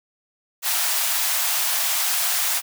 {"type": "high-pass noise", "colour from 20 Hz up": "white", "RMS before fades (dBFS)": -22, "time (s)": [0.62, 2.62], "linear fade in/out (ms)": 50, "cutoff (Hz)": 640, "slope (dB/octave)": 48, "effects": []}